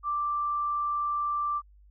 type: tone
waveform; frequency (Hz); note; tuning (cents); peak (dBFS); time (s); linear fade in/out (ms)
sine; 1176; D6; +2; -26; 0.03-1.62; 50
effects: added 50 Hz sine -53 dBFS peak until 1.9 s